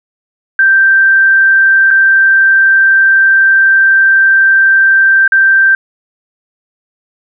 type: tone with dropouts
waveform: sine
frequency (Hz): 1568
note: G6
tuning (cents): 0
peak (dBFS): -4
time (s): 0.59-5.75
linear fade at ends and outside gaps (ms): 2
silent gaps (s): 1.906-1.91 / 5.278-5.321
effects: none